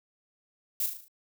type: noise with echo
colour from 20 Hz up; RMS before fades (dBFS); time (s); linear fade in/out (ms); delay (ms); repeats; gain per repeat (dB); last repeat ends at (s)
violet; -29; 0.8-0.86; 2; 37; 6; -5; 1.082
effects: none